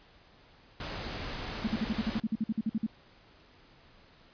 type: noise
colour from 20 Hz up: pink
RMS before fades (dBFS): -38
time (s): 0.8-2.2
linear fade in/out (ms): 2
type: tone bursts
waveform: sine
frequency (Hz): 220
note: A3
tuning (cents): 0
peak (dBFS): -26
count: 15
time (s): 1.64-2.865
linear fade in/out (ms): 5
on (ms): 35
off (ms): 50
effects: pink hiss -59 dBFS RMS until 4.33 s + resampled to 11025 Hz